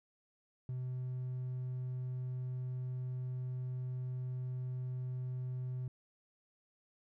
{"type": "tone", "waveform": "triangle", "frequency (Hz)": 127.1, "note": "C3", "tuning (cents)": -50, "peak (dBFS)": -34, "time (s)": [0.69, 5.88], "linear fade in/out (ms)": 2, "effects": ["tanh soft clip ceiling -31 dBFS"]}